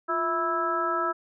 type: harmonic tone with a mistuned harmonic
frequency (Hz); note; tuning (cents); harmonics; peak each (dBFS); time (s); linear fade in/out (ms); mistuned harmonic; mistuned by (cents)
328.8; E4; -4; 1 / 2 / 3 / 4 / 5; -32 / -32 / -33 / -26 / -36; 0.08-1.13; 20; 1; +100
effects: none